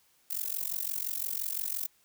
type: noise with amplitude modulation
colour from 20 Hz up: violet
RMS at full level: -30 dBFS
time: 0.3-1.87 s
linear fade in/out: 10 ms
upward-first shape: sine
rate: 45.8 Hz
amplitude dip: 95%
effects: white hiss -67 dBFS RMS until 2.04 s